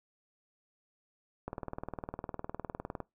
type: click train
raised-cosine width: 1 ms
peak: -23 dBFS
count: 31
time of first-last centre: 1.48-3.003 s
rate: 19.7 Hz
effects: noise-tail reverb RT60 0.2 s tail -22 dB re dry